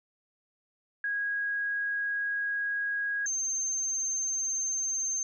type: tone pair in turn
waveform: sine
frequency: 1647 / 6309 Hz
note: G#6 / G8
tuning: -15 / +10 cents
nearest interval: octave + major seventh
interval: 2325 cents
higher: second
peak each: -28 dBFS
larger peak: neither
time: 1.04-3.26 / 3.26-5.23 s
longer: first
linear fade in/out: 2 ms
effects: none